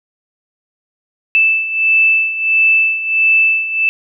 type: beating tone pair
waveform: sine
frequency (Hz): 2637 / 2638.5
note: E7 / E7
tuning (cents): 0 / +1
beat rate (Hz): 1.5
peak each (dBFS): -16 / -11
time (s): 1.35-3.89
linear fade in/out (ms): 0
effects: none